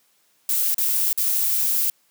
violet noise with dropouts, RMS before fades -21 dBFS, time 0.49-1.9 s, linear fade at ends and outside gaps 2 ms, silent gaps 0.745-0.781 / 1.13-1.176 s, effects white hiss -63 dBFS RMS until 2.1 s + high-pass 150 Hz 12 dB/octave

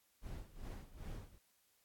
brown noise with tremolo, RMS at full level -45 dBFS, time 0.21-1.39 s, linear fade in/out 50 ms, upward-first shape sine, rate 2.5 Hz, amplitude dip 85%, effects white hiss -75 dBFS RMS until 1.84 s + AAC 64 kbps

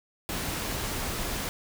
pink noise, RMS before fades -32 dBFS, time 0.29-1.49 s, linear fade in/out 0 ms, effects none

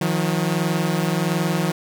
sawtooth tone pair together, 158.51 / 179.9 Hz, D#3 / F#3, +32 / -48 cents, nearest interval major second, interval 220 cents, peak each -18 dBFS, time 0.01-1.72 s, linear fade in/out 5 ms, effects none

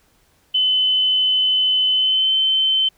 sine tone with pitch glide, 3031 to 3079 Hz, F#7 to G7, +41 to -32 cents, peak -14 dBFS, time 0.54-2.89 s, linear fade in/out 10 ms, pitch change +27 cents, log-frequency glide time 1.92-2.33 s, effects pink hiss -59 dBFS RMS until 2.97 s

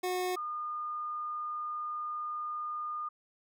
25% pulse / sine tone pair in turn, 364.7 / 1217.5 Hz, F#4 / D#6, -25 / -38 cents, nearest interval octave + major sixth, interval 2087 cents, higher second, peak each -27 / -34 dBFS, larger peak first, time 0.03-0.36 / 0.36-3.09 s, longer second, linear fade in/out 10 ms, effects none

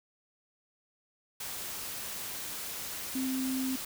sine tone in noise, 261.6 Hz, C4, in tune, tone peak -30 dBFS, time 3.15-3.76 s, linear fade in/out 5 ms, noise white, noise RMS -39 dBFS, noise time 1.4-3.85 s, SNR +6 dB, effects none

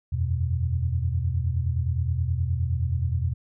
sine chord, E suspended second, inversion none, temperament equal with one note detuned, 82.93 / 92.5 / 123.47 Hz, E2 / F#2 / B2, +11 / 0 / 0 cents, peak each -25 / -29 / -27 dBFS, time 0.12-3.34 s, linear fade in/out 10 ms, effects none

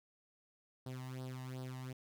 sawtooth tone with flanger, 128.9 Hz, C3, 26 cents flat, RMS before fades -45 dBFS, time 0.86-1.93 s, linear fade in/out 5 ms, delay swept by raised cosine 0.21 to 1.07 ms, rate 2.7 Hz, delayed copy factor +0.75, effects none

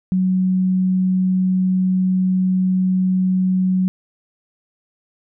sine tone, 185.7 Hz, F#3, 7 cents sharp, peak -14 dBFS, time 0.12-3.88 s, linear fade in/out 0 ms, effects none

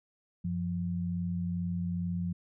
sine tone pair together, 92.76 / 175.1 Hz, F#2 / F3, +5 / +5 cents, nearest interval major seventh, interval 1100 cents, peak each -36 / -31 dBFS, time 0.44-2.33 s, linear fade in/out 10 ms, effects none

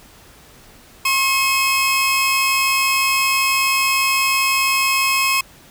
sawtooth tone pair together, 1077 / 2562 Hz, C6 / E7, +50 / -50 cents, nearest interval octave + minor third, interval 1500 cents, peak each -15 / -14 dBFS, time 1.05-5.41 s, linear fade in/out 5 ms, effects pink hiss -46 dBFS RMS until 5.7 s

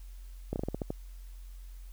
slowing click train, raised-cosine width 2 ms, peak -19 dBFS, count 8, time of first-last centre 0.53-0.905 s, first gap 29 ms, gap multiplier 1.2, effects added 44 Hz sine -43 dBFS peak until 1.92 s + white hiss -63 dBFS RMS until 1.92 s

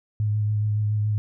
sine tone with vibrato, 105.7 Hz, G#2, 31 cents sharp, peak -20 dBFS, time 0.2-1.18 s, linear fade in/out 0 ms, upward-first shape sine, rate 7.1 Hz, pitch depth 20 cents each way, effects none

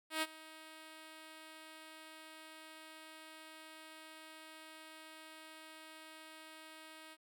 5% pulse tone with ADSR envelope, 315.7 Hz, D#4, 25 cents sharp, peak -21 dBFS, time 0.1-7.17 s, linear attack 120 ms, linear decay 40 ms, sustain -20 dB, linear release 43 ms, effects none

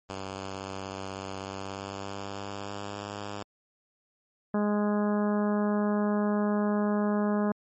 5% pulse tone with pitch glide, 96.4 to 102.13 Hz, G2 to G#2, -28 to -29 cents, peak -24 dBFS, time 0.09-3.43 s, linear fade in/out 5 ms, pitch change +99 cents, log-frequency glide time 1.4-3.07 s
harmonic tone, 207.7 Hz, G#3, in tune, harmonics 1 / 2 / 3 / 4 / 5 / 6 / 7 / 8, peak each -25 / -32 / -33 / -38 / -38 / -41 / -45 / -45 dBFS, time 4.54-7.52 s, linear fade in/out 2 ms
effects MP3 32 kbps

